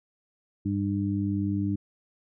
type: harmonic tone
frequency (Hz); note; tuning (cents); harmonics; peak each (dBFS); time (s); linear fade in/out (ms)
99.8; G2; +32; 1 / 2 / 3; -29 / -29 / -29; 0.65-1.76; 10
effects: none